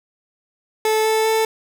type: tone with pitch steps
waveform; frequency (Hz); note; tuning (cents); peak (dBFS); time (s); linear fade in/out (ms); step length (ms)
30% pulse; 436 / 439.3 / 442.6; A4 / A4 / A4; -16 / -3 / +10; -13; 0.85-1.45; 2; 200
effects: none